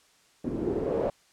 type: noise with low-pass filter sweep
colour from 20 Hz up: white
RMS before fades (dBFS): -29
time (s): 0.44-1.1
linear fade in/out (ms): 5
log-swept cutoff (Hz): 280 to 570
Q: 4.3
effects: white hiss -62 dBFS RMS until 1.32 s + low-pass 8000 Hz 12 dB/octave